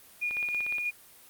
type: tone with tremolo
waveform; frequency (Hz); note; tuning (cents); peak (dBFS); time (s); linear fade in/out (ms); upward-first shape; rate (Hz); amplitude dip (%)
sine; 2437; D#7; -37; -27; 0.21-0.91; 20; square; 6.2; 25
type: click train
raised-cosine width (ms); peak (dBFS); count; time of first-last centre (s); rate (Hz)
0.3; -26; 9; 0.31-0.783; 16.9
effects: white hiss -54 dBFS RMS until 1.29 s + Opus 32 kbps